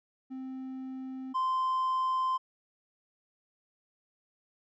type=tone pair in turn; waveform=triangle; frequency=261.6 / 1038.3 Hz; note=C4 / C6; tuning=0 / -14 cents; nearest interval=2 octaves; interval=2386 cents; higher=second; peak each=-35 / -24 dBFS; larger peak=second; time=0.3-1.34 / 1.34-2.38 s; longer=neither; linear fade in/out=20 ms; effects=tanh soft clip ceiling -21 dBFS + resampled to 16000 Hz